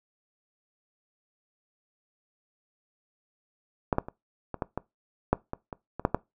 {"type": "clicks", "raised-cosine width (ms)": 1, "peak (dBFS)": [-9, -9, -23, -19, -14, -16, -6, -18, -22, -20, -7, -9], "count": 12, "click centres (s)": [3.928, 3.984, 4.085, 4.543, 4.622, 4.776, 5.33, 5.534, 5.728, 5.996, 6.051, 6.146], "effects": ["noise-tail reverb RT60 0.2 s tail -21 dB re dry"]}